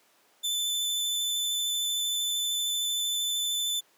sawtooth tone with vibrato, 3520 Hz, A7, in tune, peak -24 dBFS, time 0.43-3.81 s, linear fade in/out 20 ms, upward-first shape sine, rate 13 Hz, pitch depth 13 cents each way, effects pink hiss -63 dBFS RMS until 3.97 s + high-pass 400 Hz 12 dB/octave

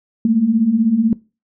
sine beating tone pair, 211.6 / 227.6 Hz, G#3 / A#3, +33 / -41 cents, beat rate 16 Hz, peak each -18 / -12 dBFS, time 0.25-1.13 s, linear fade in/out 2 ms, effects noise-tail reverb RT60 0.3 s tail -22 dB re dry

